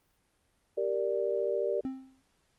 sine chord, G minor, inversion none, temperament equal, 392 / 466.2 / 587.3 Hz, G4 / Bb4 / D5, 0 / 0 / 0 cents, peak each -32 dBFS, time 0.77-1.81 s, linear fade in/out 10 ms
triangle tone with exponential decay, 263.8 Hz, C4, 14 cents sharp, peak -27 dBFS, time 1.85-2.22 s, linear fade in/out 0 ms, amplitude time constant 79 ms
effects pink hiss -72 dBFS RMS until 2.58 s + Opus 32 kbps

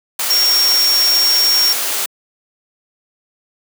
sine tone in noise, 5540 Hz, F8, 15 cents flat, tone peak -11 dBFS, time 0.3-1.73 s, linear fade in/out 5 ms, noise white, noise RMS -19 dBFS, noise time 0.19-2.06 s, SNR +5 dB, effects high-pass 400 Hz 12 dB/octave

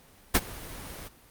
pink noise with ADSR envelope, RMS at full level -18 dBFS, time 0.34-1.09 s, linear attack 12 ms, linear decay 44 ms, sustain -23 dB, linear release 20 ms, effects pink hiss -56 dBFS RMS until 1.3 s + Opus 32 kbps

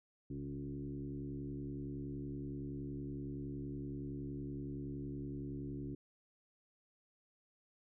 sine tone with frequency modulation, 209 Hz, G#3, 11 cents sharp, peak -40 dBFS, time 0.3-5.95 s, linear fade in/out 5 ms, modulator 70.7 Hz, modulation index 1.9, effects none

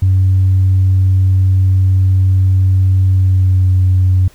sine tone with pitch glide, 94.3 to 92.63 Hz, F#2 to F#2, +33 to +2 cents, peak -6 dBFS, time 0.02-4.28 s, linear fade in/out 5 ms, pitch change -31 cents, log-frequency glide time 3.09-3.71 s, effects tanh soft clip ceiling -4 dBFS + pink hiss -46 dBFS RMS until 4.34 s

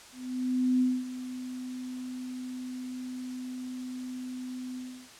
sine tone with ADSR envelope, 253.5 Hz, B3, 45 cents sharp, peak -21 dBFS, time 0.12-5.1 s, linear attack 690 ms, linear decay 230 ms, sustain -14 dB, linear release 330 ms, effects white hiss -50 dBFS RMS until 5.19 s + low-pass 8000 Hz 12 dB/octave

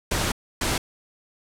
pink noise bursts at uneven times, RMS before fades -24 dBFS, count 2, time 0.11-0.32 / 0.61-0.78 s, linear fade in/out 5 ms, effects low-pass 11000 Hz 12 dB/octave

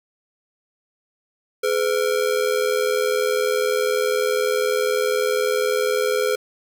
square ring-modulated tone, 464 Hz, A#4, 8 cents flat, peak -16 dBFS, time 1.63-6.36 s, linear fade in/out 10 ms, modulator 40 Hz, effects 8-bit

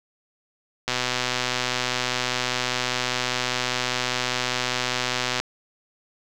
click train, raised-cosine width 0.2 ms, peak -6 dBFS, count 566, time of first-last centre 0.88-5.4 s, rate 125 Hz, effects none

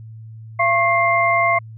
sine tone cluster, 681 / 1088 / 2097 Hz, F5 / C#6 / C7, -44 / -33 / +3 cents, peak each -18 dBFS, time 0.59-1.59 s, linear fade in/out 10 ms, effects added 111 Hz sine -34 dBFS peak until 1.77 s

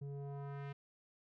square tone with low-pass filter sweep, 140.6 Hz, C#3, 25 cents sharp, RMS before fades -45 dBFS, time 0.01-0.73 s, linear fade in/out 10 ms, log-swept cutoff 300 to 2600 Hz, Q 1.3, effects none

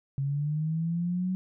sine linear sweep, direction up, 136 to 187.2 Hz, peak -26 dBFS, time 0.18-1.35 s, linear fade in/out 0 ms, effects none

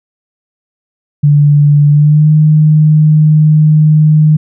sine tone with pitch glide, 146.1 to 153.63 Hz, D3 to D#3, -9 to -22 cents, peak -3 dBFS, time 1.23-4.37 s, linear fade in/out 10 ms, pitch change +87 cents, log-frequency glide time 1.89-2.3 s, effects none

